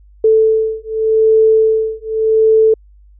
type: beating tone pair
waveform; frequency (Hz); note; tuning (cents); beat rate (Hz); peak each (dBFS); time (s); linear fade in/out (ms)
sine; 440 / 440.85; A4 / A4; 0 / +3; 0.85; -12; 0.24-2.74; 5
effects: added 50 Hz sine -41 dBFS peak until 3.19 s